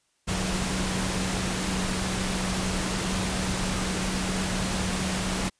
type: tone in noise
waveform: sine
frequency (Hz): 186.6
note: F#3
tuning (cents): +15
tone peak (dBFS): -30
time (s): 0.27-5.5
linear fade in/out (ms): 20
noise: pink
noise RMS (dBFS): -29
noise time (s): 0.27-5.5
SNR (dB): -4
effects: white hiss -70 dBFS RMS until 5.59 s + resampled to 22050 Hz